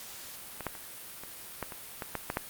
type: clicks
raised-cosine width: 0.5 ms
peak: -23 / -16 / -30 / -28 / -18 / -25 / -20 / -17 / -16 / -14 dBFS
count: 10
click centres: 0.607 / 0.667 / 0.752 / 1.236 / 1.627 / 1.722 / 2.022 / 2.153 / 2.301 / 2.371 s
effects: white hiss -45 dBFS RMS until 2.49 s + Opus 48 kbps